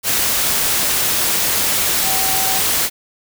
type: tone in noise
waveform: sine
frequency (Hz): 764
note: G5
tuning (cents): -45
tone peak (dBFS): -24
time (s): 2.02-2.62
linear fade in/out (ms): 50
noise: white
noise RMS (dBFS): -17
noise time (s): 0.03-2.9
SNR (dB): -10
effects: none